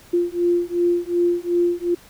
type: beating tone pair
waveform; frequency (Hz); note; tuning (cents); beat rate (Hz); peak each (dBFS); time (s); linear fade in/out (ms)
sine; 347.2 / 349.9; F4 / F4; -10 / +3; 2.7; -20 / -20; 0.13-1.95; 10
effects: pink hiss -48 dBFS RMS until 2.09 s